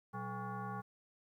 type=tone with frequency modulation; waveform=sine; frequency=500 Hz; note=B4; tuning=21 cents sharp; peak=-39 dBFS; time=0.13-0.82 s; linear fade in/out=20 ms; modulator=310 Hz; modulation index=2.6; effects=12-bit